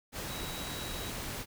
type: tone in noise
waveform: sine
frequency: 3871 Hz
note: B7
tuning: 35 cents flat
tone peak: -45 dBFS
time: 0.27-1.13 s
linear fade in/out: 50 ms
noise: pink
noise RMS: -39 dBFS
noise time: 0.12-1.46 s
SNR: -9 dB
effects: none